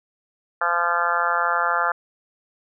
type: harmonic tone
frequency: 172.2 Hz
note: F3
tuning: 24 cents flat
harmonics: 3 / 4 / 5 / 6 / 7 / 8 / 9 / 10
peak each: -31 / -28 / -27 / -29 / -25 / -23 / -29 / -30 dBFS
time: 0.61-1.92 s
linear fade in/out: 5 ms
effects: none